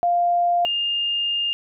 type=tone pair in turn; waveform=sine; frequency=698.5 / 2818 Hz; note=F5 / F7; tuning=0 / +15 cents; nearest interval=2 octaves; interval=2415 cents; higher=second; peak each=-16 / -20 dBFS; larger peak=first; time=0.03-0.65 / 0.65-1.53 s; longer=second; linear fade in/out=0 ms; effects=none